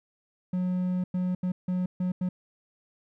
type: tone bursts at uneven times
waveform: triangle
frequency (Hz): 181.9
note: F#3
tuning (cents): -29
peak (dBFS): -23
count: 6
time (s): 0.53-1.04 / 1.14-1.35 / 1.43-1.52 / 1.68-1.86 / 2-2.12 / 2.21-2.29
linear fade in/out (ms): 5
effects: none